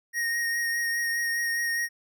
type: tone with vibrato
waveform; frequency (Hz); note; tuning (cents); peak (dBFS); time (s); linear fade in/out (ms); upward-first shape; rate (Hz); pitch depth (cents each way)
square; 1866; A#6; +1; -26; 0.13-1.89; 50; sine; 4.9; 15
effects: none